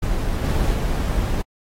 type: noise with level steps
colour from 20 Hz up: brown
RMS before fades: -22 / -19 / -21 dBFS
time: 0.02-1.42 s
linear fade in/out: 10 ms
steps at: 0.44 / 0.74 s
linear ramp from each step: 2 ms
effects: AAC 48 kbps